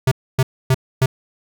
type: tone bursts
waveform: square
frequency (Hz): 130.81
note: C3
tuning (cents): 0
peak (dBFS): -12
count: 4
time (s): 0.07-1.06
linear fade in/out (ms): 5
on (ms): 45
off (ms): 270
effects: none